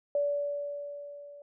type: tone with level ramp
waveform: sine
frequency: 576 Hz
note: D5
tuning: 34 cents flat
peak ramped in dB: -24 to -46 dBFS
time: 0.15-1.42 s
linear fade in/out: 2 ms
effects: none